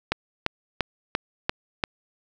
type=click train; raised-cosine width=0.3 ms; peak=-6 dBFS; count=6; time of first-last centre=0.12-1.838 s; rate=2.91 Hz; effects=none